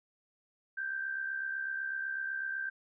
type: tone with amplitude modulation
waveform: sine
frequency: 1568 Hz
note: G6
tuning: in tune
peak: -31 dBFS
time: 0.77-2.7 s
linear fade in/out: 10 ms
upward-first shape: sine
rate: 68 Hz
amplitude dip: 55%
effects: none